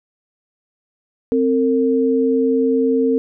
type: tone pair together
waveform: sine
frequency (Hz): 262.3 / 455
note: C4 / A#4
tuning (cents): +4 / -42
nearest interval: minor seventh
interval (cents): 954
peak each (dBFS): -16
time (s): 1.32-3.18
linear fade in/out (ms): 0
effects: none